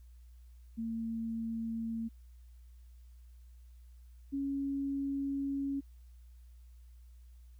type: tone pair in turn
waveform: sine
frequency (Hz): 226.9 / 276.9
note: A#3 / C#4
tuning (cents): -47 / -2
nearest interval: minor third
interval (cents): 345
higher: second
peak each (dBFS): -34 / -32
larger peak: second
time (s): 0.77-2.09 / 4.32-5.81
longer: second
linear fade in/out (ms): 20
effects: added 60 Hz sine -52 dBFS peak until 7.59 s + white hiss -75 dBFS RMS until 7.59 s